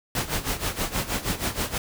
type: noise with tremolo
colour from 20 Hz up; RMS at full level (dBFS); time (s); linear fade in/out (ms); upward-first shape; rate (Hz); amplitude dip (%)
pink; -25; 0.15-1.78; 2; sine; 6.3; 80
effects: none